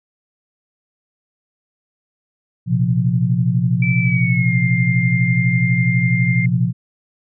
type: chord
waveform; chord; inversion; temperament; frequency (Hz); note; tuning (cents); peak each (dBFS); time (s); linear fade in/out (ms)
sine; Bb suspended second; none; equal with one note detuned; 118.72 / 130.81 / 174.61; Bb2 / C3 / F3; +32 / 0 / 0; -18; 2.66-6.73; 50
type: tone with pitch glide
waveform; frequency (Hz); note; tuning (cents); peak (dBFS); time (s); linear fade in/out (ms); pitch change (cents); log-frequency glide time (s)
sine; 2324 to 2107; D7 to C7; -19 to +12; -20; 3.82-6.46; 5; -169; 4.02-4.56
effects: none